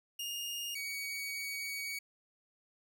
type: tone pair in turn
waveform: sawtooth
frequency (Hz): 2837 / 2252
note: F7 / C#7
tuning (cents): +27 / +27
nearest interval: major third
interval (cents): 400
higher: first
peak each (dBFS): -34 / -34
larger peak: neither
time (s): 0.19-0.75 / 0.75-1.99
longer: second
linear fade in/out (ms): 5
effects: none